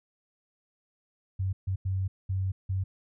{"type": "tone bursts at uneven times", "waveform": "sine", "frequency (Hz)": 95, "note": "F#2", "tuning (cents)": 46, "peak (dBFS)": -26, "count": 5, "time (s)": [[1.39, 1.53], [1.67, 1.76], [1.85, 2.08], [2.29, 2.52], [2.69, 2.84]], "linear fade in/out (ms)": 10, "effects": []}